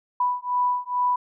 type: beating tone pair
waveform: sine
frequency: 987 / 989.3 Hz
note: B5 / B5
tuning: -1 / +3 cents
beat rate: 2.3 Hz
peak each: -24 dBFS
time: 0.2-1.16 s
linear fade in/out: 5 ms
effects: none